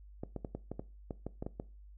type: clicks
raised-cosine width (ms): 2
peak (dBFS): -25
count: 11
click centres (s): 0.235 / 0.363 / 0.448 / 0.55 / 0.716 / 0.795 / 1.108 / 1.266 / 1.425 / 1.465 / 1.599
effects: noise-tail reverb RT60 0.3 s tail -19 dB re dry + added 50 Hz sine -51 dBFS peak until 1.97 s